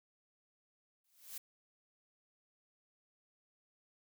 blue noise with exponential growth, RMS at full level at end -42 dBFS, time 1.04-1.38 s, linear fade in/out 5 ms, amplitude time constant 72 ms, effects none

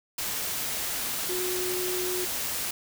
sine tone in noise, 364.1 Hz, F#4, 28 cents flat, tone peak -30 dBFS, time 1.29-2.25 s, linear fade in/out 5 ms, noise white, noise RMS -31 dBFS, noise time 0.18-2.71 s, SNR -2 dB, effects none

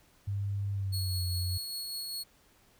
sine tone with pitch glide, 100 to 90.13 Hz, G2 to F#2, +35 to -45 cents, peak -30 dBFS, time 0.27-1.58 s, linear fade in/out 10 ms, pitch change -180 cents, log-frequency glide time 0.73-1.21 s
sawtooth tone with tremolo, 4343 Hz, C#8, 36 cents flat, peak -32 dBFS, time 0.92-2.24 s, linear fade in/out 20 ms, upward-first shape sine, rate 5 Hz, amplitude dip 25%
effects pink hiss -64 dBFS RMS until 2.79 s

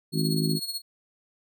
harmonic tone, 53.2 Hz, G#1, 42 cents sharp, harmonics 3 / 4 / 5 / 6 / 7, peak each -25 / -31 / -30 / -37 / -33 dBFS, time 0.12-0.6 s, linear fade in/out 50 ms
sawtooth tone with tremolo, 4325 Hz, C#8, 43 cents flat, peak -25 dBFS, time 0.12-0.82 s, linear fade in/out 50 ms, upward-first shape sine, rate 16 Hz, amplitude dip 70%
effects none

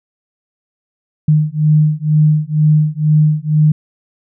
sine beating tone pair, 151.8 / 153.9 Hz, D#3 / D#3, -42 / -19 cents, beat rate 2.1 Hz, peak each -12 dBFS, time 1.28-3.72 s, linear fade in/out 5 ms, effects none

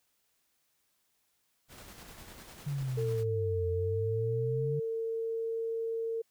pink noise with tremolo, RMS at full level -49 dBFS, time 1.68-3.25 s, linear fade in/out 50 ms, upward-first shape square, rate 10 Hz, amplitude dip 30%
sine exponential two-way sweep, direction down then up, 146.83 to 87.31 to 146.83 Hz, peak -31 dBFS, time 2.66-4.8 s, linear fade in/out 10 ms, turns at 3.69 s
sine tone with pitch glide, 448.8 to 454.3 Hz, A4 to A#4, +34 to -45 cents, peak -31 dBFS, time 2.97-6.22 s, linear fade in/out 10 ms, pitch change +21 cents, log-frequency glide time 3.93-5.61 s
effects white hiss -75 dBFS RMS until 6.3 s

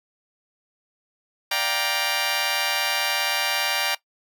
10% pulse chord, G minor seventh, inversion second, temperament just, 588 / 705.6 / 784 / 940.8 Hz, D5 / F5 / G5 / Bb5, +2 / +18 / 0 / +16 cents, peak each -22 / -23 / -19 / -19 dBFS, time 1.51-3.95 s, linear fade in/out 5 ms, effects noise-tail reverb RT60 0.1 s tail -18 dB re dry

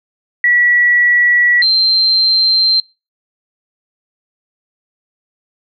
sine tone pair in turn, 1940 / 4137 Hz, B6 / C8, -31 / -20 cents, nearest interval octave + minor second, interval 1311 cents, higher second, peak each -8 dBFS, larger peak neither, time 0.44-1.62 / 1.62-2.8 s, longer neither, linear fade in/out 2 ms, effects noise-tail reverb RT60 0.3 s tail -26 dB re dry

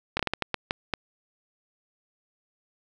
slowing click train, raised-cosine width 0.3 ms, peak -9 dBFS, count 9, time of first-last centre 0.17-0.938 s, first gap 24 ms, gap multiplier 1.38, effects none

